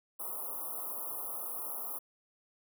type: band-stop noise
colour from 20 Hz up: white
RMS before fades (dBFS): -39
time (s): 0.19-1.99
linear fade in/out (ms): 10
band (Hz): 1300 to 10000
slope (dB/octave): 96
effects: high-pass 400 Hz 12 dB/octave